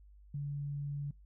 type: tone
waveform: sine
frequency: 143.2 Hz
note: D3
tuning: 43 cents flat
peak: -35 dBFS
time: 0.34-1.11 s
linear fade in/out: 5 ms
effects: noise-tail reverb RT60 0.2 s tail -25 dB re dry + added 50 Hz sine -55 dBFS peak until 1.25 s